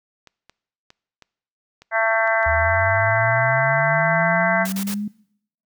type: clicks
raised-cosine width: 0.2 ms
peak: -27 dBFS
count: 7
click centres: 0.273 / 0.496 / 0.904 / 1.223 / 1.82 / 2.275 / 2.43 s
type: harmonic tone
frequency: 223.8 Hz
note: A3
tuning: 30 cents sharp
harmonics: 3 / 4 / 5 / 6 / 7 / 8 / 9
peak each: -21 / -25 / -27 / -30 / -22 / -29 / -24 dBFS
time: 1.91-4.67 s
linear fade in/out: 50 ms
type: linear sweep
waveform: sine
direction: up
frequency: 75 to 210.6 Hz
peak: -23 dBFS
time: 2.46-5.08 s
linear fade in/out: 5 ms
type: noise bursts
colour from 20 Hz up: white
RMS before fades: -30 dBFS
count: 3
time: 4.65-4.943 s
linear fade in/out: 5 ms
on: 75 ms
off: 34 ms
effects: noise-tail reverb RT60 0.7 s tail -22 dB re dry